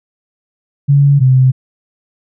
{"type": "tone pair in turn", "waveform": "sine", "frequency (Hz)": [141.4, 129.93], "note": ["C#3", "C3"], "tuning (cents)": [35, -12], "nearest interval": "minor second", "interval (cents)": 147, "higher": "first", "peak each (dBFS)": -5, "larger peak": "neither", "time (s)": [[0.88, 1.2], [1.2, 1.52]], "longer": "neither", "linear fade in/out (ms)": 20, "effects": []}